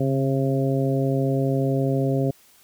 harmonic tone with a mistuned harmonic, 134.7 Hz, C#3, 49 cents flat, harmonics 1 / 2 / 3 / 4 / 5, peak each -22 / -25 / -27 / -28 / -32 dBFS, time 0-2.31 s, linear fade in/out 5 ms, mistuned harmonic 1, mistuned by +34 cents, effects white hiss -55 dBFS RMS until 2.63 s

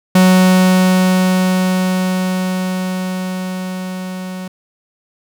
45% pulse tone with level ramp, 185 Hz, F#3, in tune, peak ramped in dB -6 to -24 dBFS, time 0.15-4.48 s, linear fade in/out 5 ms, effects none

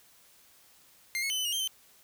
sawtooth tone with pitch steps, 2100 / 2187 / 3038 / 3019 / 2863 / 3152 / 3079 Hz, C7 / C#7 / F#7 / F#7 / F7 / G7 / G7, +6 / -24 / +45 / +34 / +42 / +9 / -32 cents, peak -26 dBFS, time 1.15-1.675 s, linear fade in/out 0 ms, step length 75 ms, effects white hiss -60 dBFS RMS until 2.03 s

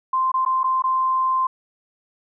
sine tone with dropouts, 1043 Hz, C6, 6 cents flat, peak -17 dBFS, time 0.13-1.47 s, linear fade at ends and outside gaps 5 ms, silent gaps 0.318-0.34 / 0.451-0.461 / 0.633-0.641 / 0.822-0.839 s, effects none

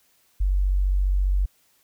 sine tone, 47.39 Hz, F#1, 42 cents sharp, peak -18 dBFS, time 0.4-1.46 s, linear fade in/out 10 ms, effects white hiss -63 dBFS RMS until 1.83 s

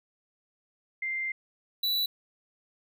sine / square tone pair in turn, 2093 / 3951 Hz, C7 / B7, 0 / 0 cents, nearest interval major seventh, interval 1100 cents, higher second, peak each -29 / -26 dBFS, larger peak second, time 1.02-1.32 / 1.83-2.06 s, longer first, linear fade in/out 5 ms, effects none

